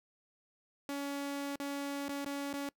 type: tone with dropouts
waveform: sawtooth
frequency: 281.8 Hz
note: C#4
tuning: 29 cents sharp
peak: -32 dBFS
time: 0.89-2.69 s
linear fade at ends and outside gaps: 1 ms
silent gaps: 1.558-1.6 / 2.084-2.091 / 2.247-2.261 / 2.531-2.538 s
effects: noise-tail reverb RT60 0.1 s tail -23 dB re dry